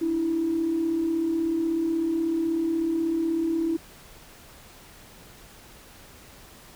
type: tone pair together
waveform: sine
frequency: 292.7 / 329 Hz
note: D4 / E4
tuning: -6 / -3 cents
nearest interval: major second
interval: 203 cents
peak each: -32 / -22 dBFS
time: 0.01-3.77 s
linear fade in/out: 10 ms
effects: tanh soft clip ceiling -16 dBFS + pink hiss -49 dBFS RMS until 6.75 s